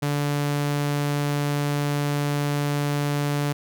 sawtooth tone, 144.9 Hz, D3, 23 cents flat, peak -18 dBFS, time 0.02-3.53 s, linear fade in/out 10 ms, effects none

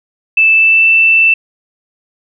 sine tone with pitch glide, 2637 to 2661 Hz, E7 to E7, 0 to +16 cents, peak -5 dBFS, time 0.37-1.34 s, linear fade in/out 5 ms, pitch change +16 cents, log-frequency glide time 0.53-0.87 s, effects none

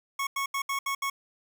25% pulse tone bursts at uneven times, 1102 Hz, C#6, 11 cents flat, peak -24 dBFS, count 6, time 0.19-0.27 / 0.36-0.46 / 0.54-0.62 / 0.69-0.79 / 0.86-0.95 / 1.02-1.1 s, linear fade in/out 5 ms, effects none

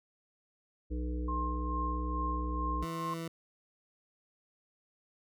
harmonic tone, 60.9 Hz, B1, 24 cents flat, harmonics 1 / 3 / 5 / 7 / 8, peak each -33 / -46 / -40 / -49 / -48 dBFS, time 0.9-2.85 s, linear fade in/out 20 ms
sine tone with tremolo, 1062 Hz, C6, 25 cents sharp, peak -33 dBFS, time 1.28-3.14 s, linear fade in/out 5 ms, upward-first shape sine, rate 2.3 Hz, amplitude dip 60%
20% pulse tone, 165.1 Hz, E3, 3 cents sharp, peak -32 dBFS, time 2.82-3.28 s, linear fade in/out 5 ms
effects none

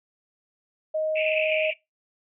sine tone, 625 Hz, D#5, 8 cents sharp, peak -23 dBFS, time 0.94-1.71 s, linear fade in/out 10 ms
pink band-pass noise, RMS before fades -28 dBFS, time 1.15-1.74 s, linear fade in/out 20 ms, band 2300 to 2700 Hz, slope 96 dB/octave
effects noise-tail reverb RT60 0.2 s tail -21 dB re dry

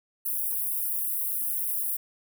white high-pass noise, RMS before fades -29 dBFS, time 0.25-1.97 s, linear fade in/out 10 ms, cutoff 10000 Hz, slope 48 dB/octave, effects none

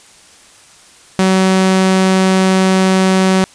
sawtooth tone, 188.7 Hz, F#3, 34 cents sharp, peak -5 dBFS, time 1.19-3.44 s, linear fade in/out 0 ms, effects white hiss -43 dBFS RMS until 3.54 s + resampled to 22050 Hz

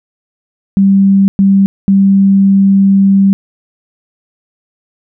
sine tone bursts at uneven times, 195.7 Hz, G3, 3 cents flat, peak -4 dBFS, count 3, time 0.77-1.28 / 1.39-1.66 / 1.88-3.33 s, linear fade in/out 0 ms, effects none

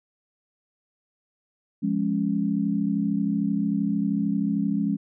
sine chord, Db major, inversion first, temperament equal, 174.61 / 207.7 / 277.2 Hz, F3 / Ab3 / Db4, 0 / 0 / 0 cents, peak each -28 / -24 / -27 dBFS, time 1.82-4.97 s, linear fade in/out 20 ms, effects none

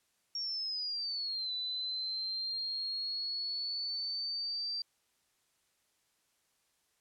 sine linear two-way sweep, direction down then up, 5570 to 3977 to 4694 Hz, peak -34 dBFS, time 0.35-4.82 s, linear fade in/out 2 ms, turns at 1.53 s, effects white hiss -75 dBFS RMS until 7 s + low-pass 11000 Hz 12 dB/octave

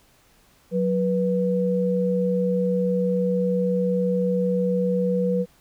sine tone pair together, 183.21 / 489.1 Hz, F#3 / B4, -17 / -17 cents, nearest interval octave + perfect fourth, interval 1700 cents, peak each -22 dBFS, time 0.71-5.46 s, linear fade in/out 50 ms, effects pink hiss -58 dBFS RMS until 5.6 s

